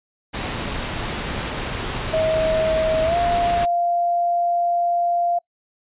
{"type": "noise", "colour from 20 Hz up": "pink", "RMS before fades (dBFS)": -26, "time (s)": [0.33, 3.66], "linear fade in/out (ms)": 20}
{"type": "tone with pitch glide", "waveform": "sine", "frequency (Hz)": [637, 694.7], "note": ["D#5", "F5"], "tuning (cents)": [41, -9], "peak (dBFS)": -17, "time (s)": [2.13, 5.39], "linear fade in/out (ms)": 10, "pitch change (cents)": 150, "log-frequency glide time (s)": [3.04, 3.16]}
{"effects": ["noise-tail reverb RT60 0.1 s tail -26 dB re dry", "resampled to 8000 Hz"]}